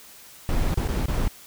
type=noise with dropouts; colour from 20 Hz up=brown; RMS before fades=-23 dBFS; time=0.49-1.28 s; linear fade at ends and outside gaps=1 ms; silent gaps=0.742-0.773 / 0.877-0.886 / 1.058-1.083 s; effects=white hiss -47 dBFS RMS until 1.46 s